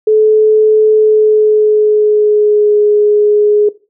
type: tone with pitch glide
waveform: sine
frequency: 431.6 to 417.9 Hz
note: A4 to G#4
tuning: -33 to +11 cents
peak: -5 dBFS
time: 0.07-3.69 s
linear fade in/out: 5 ms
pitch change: -56 cents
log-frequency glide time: 0.93-2.76 s
effects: noise-tail reverb RT60 0.3 s tail -18 dB re dry